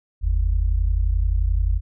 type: tone pair together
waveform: sine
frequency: 47.04 / 78.5 Hz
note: F#1 / D#2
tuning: +29 / +16 cents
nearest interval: major sixth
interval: 887 cents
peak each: -18 / -22 dBFS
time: 0.21-1.81 s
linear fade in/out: 50 ms
effects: none